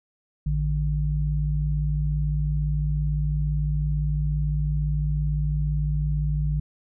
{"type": "tone pair together", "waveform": "sine", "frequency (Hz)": [55.91, 150], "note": ["A1", "D3"], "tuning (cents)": [28, 37], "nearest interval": "octave + perfect fourth", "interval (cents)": 1709, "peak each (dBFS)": -24, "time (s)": [0.46, 6.6], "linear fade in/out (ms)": 5, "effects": []}